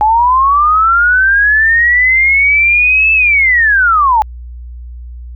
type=linear two-way sweep; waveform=sine; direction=up then down; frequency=837 to 2637 to 837 Hz; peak=-6 dBFS; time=0.01-4.22 s; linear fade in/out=0 ms; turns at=3.13 s; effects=added 60 Hz sine -25 dBFS peak until 5.35 s

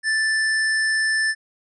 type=tone; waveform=square; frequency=1761 Hz; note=A6; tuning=1 cent sharp; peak=-19 dBFS; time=0.03-1.35 s; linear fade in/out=50 ms; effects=resampled to 24000 Hz

